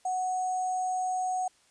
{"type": "tone with sample-and-hold", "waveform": "sine", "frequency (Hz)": 740, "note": "F#5", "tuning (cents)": 0, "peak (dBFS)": -27, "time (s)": [0.05, 1.48], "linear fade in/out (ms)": 5, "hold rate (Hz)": 7350, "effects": ["white hiss -64 dBFS RMS until 1.7 s", "resampled to 22050 Hz"]}